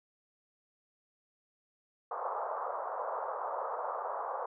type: band-pass noise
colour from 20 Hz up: white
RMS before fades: -37 dBFS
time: 2.11-4.46 s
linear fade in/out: 5 ms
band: 480 to 1200 Hz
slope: 48 dB/octave
effects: none